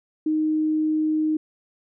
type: tone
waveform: sine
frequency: 310.4 Hz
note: D#4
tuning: 4 cents flat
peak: -19 dBFS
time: 0.26-1.37 s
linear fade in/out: 5 ms
effects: none